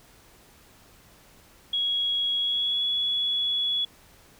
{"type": "tone with pitch glide", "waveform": "sine", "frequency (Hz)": [3322, 3384], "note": ["G#7", "G#7"], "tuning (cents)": [0, 32], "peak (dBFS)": -23, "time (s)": [1.73, 3.85], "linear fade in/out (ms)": 5, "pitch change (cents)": 32, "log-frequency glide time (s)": [2.37, 2.84], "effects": ["pink hiss -55 dBFS RMS until 4.39 s"]}